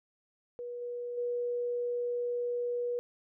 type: tone with level steps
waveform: sine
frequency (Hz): 483.9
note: B4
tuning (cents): -35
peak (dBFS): -37 / -35 / -30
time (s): 0.59-2.99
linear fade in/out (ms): 0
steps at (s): 0.81 / 1.17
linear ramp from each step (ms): 10
effects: none